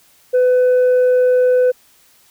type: tone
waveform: sine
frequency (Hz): 502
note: B4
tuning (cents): +28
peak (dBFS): -7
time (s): 0.33-1.72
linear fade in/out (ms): 20
effects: tanh soft clip ceiling -9 dBFS + white hiss -52 dBFS RMS until 2.3 s